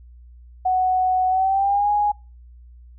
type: tone with pitch glide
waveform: sine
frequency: 742 to 828.1 Hz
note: F#5 to G#5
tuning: +5 to -5 cents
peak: -16 dBFS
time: 0.65-2.12 s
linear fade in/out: 10 ms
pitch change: +190 cents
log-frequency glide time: 1.28-1.9 s
effects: noise-tail reverb RT60 0.3 s tail -24 dB re dry + added 60 Hz sine -42 dBFS peak until 2.98 s